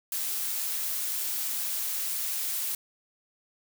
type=noise; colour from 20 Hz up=blue; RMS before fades=-31 dBFS; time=0.12-2.75 s; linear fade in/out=2 ms; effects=none

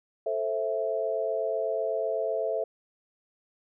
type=chord; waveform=sine; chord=A minor; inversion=none; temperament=just; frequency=440 / 528 / 660 Hz; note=A4 / C5 / E5; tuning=0 / +16 / +2 cents; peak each=-31 / -32 / -29 dBFS; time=0.26-2.64 s; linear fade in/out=5 ms; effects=none

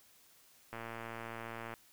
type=click train; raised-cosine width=0.5 ms; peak=-28 dBFS; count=117; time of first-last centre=0.73-1.739 s; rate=115 Hz; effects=white hiss -64 dBFS RMS until 1.92 s

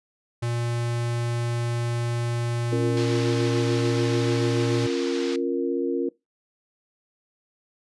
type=tone; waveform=square; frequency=118.7 Hz; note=A#2; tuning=32 cents sharp; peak=-25 dBFS; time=0.42-4.87 s; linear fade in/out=10 ms
type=chord; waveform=sine; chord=Bb minor; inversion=first; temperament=equal with one note detuned; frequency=273.1 / 349.2 / 466.2 Hz; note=Db4 / F4 / Bb4; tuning=-26 / 0 / 0 cents; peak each=-27 / -26 / -27 dBFS; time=2.72-6.09 s; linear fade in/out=5 ms
type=band-pass noise; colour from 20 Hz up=white; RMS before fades=-37 dBFS; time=2.97-5.36 s; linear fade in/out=2 ms; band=690 to 5200 Hz; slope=24 dB/octave
effects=noise-tail reverb RT60 0.2 s tail -21 dB re dry + resampled to 24000 Hz

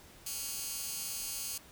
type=tone with high-pass filter; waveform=15% pulse; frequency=277.2 Hz; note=C#4; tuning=in tune; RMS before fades=-39 dBFS; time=0.26-1.58 s; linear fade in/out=5 ms; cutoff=6500 Hz; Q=0.78; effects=pink hiss -56 dBFS RMS until 1.71 s

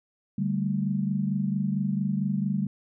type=chord; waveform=sine; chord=D suspended fourth; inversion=none; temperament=just; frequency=146.83 / 195.78 / 220.2 Hz; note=D3 / G3 / A3; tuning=0 / -2 / +2 cents; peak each=-30 / -26 / -31 dBFS; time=0.38-2.67 s; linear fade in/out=5 ms; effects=none

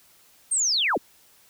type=linear sweep; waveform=sine; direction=down; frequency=8870 to 130.81 Hz; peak=-20 dBFS; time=0.51-0.98 s; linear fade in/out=10 ms; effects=white hiss -57 dBFS RMS until 1.49 s

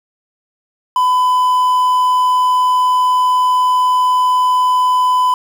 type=tone with quantisation; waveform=triangle; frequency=1004 Hz; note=B5; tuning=28 cents sharp; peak=-8 dBFS; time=0.96-5.34 s; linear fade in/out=2 ms; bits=6; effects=none

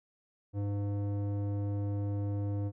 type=tone with low-pass filter; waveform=square; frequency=101.4 Hz; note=G#2; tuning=41 cents flat; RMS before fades=-33 dBFS; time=0.53-2.72 s; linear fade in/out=50 ms; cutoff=490 Hz; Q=0.97; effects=none

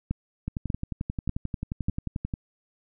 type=two click trains; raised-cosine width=5 ms; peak=-17 / -14 dBFS; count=22 / 4; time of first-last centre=0.48-2.338 / 0.11-1.885 s; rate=11.3 / 1.69 Hz; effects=none

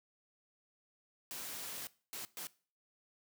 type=noise bursts at uneven times; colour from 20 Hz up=white; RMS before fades=-44 dBFS; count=3; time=1.31-1.87 / 2.13-2.25 / 2.37-2.47 s; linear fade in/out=0 ms; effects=noise-tail reverb RT60 0.4 s tail -20 dB re dry + high-pass 100 Hz 12 dB/octave

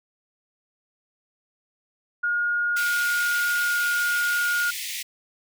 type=tone; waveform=sine; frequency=1430 Hz; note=F6; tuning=41 cents sharp; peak=-21 dBFS; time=2.23-4.71 s; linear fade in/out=10 ms
type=high-pass noise; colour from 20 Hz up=pink; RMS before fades=-32 dBFS; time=2.76-5.03 s; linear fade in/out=10 ms; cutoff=1900 Hz; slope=96 dB/octave
effects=none

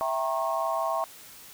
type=chord; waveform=sine; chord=E diminished seventh; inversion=none; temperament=equal with one note detuned; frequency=659.3 / 784 / 932.3 / 1084 Hz; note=E5 / G5 / Bb5 / Db6; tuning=0 / 0 / 0 / -39 cents; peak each=-29 / -33 / -33 / -30 dBFS; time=0.01-1.04 s; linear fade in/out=0 ms; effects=white hiss -48 dBFS RMS until 1.53 s

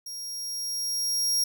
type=tone with level ramp; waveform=sawtooth; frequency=5600 Hz; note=F8; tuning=4 cents sharp; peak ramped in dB=-33 to -19 dBFS; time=0.06-1.44 s; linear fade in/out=5 ms; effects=none

